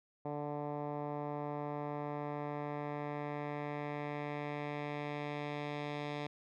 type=tone with low-pass filter sweep; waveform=10% pulse; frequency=146.83 Hz; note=D3; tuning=in tune; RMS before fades=-40 dBFS; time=0.25-6.27 s; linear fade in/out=5 ms; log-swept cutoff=830 to 3500 Hz; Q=1.3; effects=none